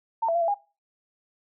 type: tone with pitch steps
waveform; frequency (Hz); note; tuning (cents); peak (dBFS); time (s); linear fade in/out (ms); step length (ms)
sine; 905 / 667 / 687 / 668 / 813; A5 / E5 / F5 / E5 / G#5; +48 / +20 / -29 / +23 / -37; -21; 0.22-0.545; 10; 65
effects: noise-tail reverb RT60 0.3 s tail -21 dB re dry